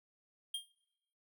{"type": "tone with exponential decay", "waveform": "square", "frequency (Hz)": 3214, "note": "G7", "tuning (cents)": 43, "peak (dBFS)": -34, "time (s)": [0.54, 0.71], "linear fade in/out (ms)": 5, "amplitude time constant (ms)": 35, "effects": ["noise-tail reverb RT60 1.0 s tail -24 dB re dry"]}